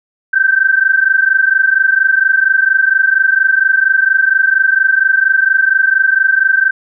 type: tone pair together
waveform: sine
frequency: 1543.7 / 1568 Hz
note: G6 / G6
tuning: -27 / 0 cents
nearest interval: unison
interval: 27 cents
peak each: -11 dBFS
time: 0.33-6.71 s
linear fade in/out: 10 ms
effects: none